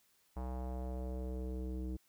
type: tone with low-pass filter sweep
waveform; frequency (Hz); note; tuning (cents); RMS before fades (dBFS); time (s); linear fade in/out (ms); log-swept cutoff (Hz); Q
square; 63.3; B1; +43; -40; 0.36-1.97; 10; 910 to 330; 2.4
effects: white hiss -72 dBFS RMS until 2.08 s